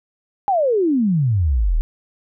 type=exponential sweep; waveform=sine; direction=down; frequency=830.6 to 34.65 Hz; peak=-14 dBFS; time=0.48-1.81 s; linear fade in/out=0 ms; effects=none